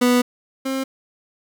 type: tone pair in turn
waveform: 30% pulse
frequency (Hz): 246.5 / 266.2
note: B3 / C4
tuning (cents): -3 / +30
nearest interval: minor second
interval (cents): 133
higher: second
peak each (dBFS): -11 / -19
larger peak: first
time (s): 0.01-0.22 / 0.65-0.84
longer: first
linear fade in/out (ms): 10
effects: none